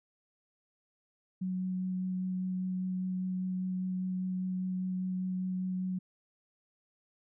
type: tone with vibrato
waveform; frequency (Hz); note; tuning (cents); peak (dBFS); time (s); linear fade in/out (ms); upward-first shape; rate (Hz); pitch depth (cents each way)
sine; 184.9; F#3; -1; -31; 1.41-5.99; 10; sine; 5; 8
effects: none